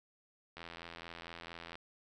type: click train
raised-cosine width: 0.3 ms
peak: -30 dBFS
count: 101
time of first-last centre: 0.57-1.755 s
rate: 84.4 Hz
effects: none